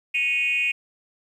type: tone with frequency modulation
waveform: sine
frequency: 2489 Hz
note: D#7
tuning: in tune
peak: -19 dBFS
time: 0.14-0.72 s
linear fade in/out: 10 ms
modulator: 288 Hz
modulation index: 0.77
effects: tanh soft clip ceiling -15 dBFS + 9-bit